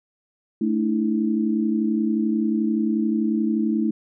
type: chord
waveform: sine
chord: A suspended fourth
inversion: none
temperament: equal with one note detuned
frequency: 220 / 293.7 / 325.1 Hz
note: A3 / D4 / E4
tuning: 0 / 0 / -24 cents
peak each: -21 / -27 / -24 dBFS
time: 0.61-3.91 s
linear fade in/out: 5 ms
effects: none